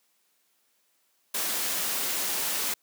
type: noise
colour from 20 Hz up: white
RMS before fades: -29 dBFS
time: 1.34-2.74 s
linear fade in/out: 5 ms
effects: white hiss -70 dBFS RMS until 2.82 s + high-pass 200 Hz 12 dB/octave